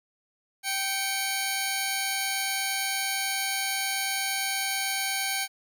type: tone pair together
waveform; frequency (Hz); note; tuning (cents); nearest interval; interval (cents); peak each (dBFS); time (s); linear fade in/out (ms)
10% pulse; 779.6 / 2210; G5 / C#7; -10 / -6; octave + tritone; 1804; -21; 0.63-5.48; 50
effects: none